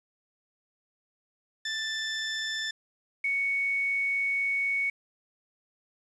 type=tone pair in turn; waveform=20% pulse / sine; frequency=1765 / 2224 Hz; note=A6 / C#7; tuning=+5 / +5 cents; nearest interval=major third; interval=400 cents; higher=second; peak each=-25 dBFS; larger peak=neither; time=1.65-2.71 / 3.24-4.9 s; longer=second; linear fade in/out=5 ms; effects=resampled to 22050 Hz + 9-bit